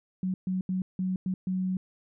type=tone bursts at uneven times; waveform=sine; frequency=186 Hz; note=F#3; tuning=9 cents sharp; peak=-26 dBFS; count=6; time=0.23-0.34 / 0.47-0.61 / 0.69-0.82 / 0.99-1.16 / 1.26-1.34 / 1.47-1.77 s; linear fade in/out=2 ms; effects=none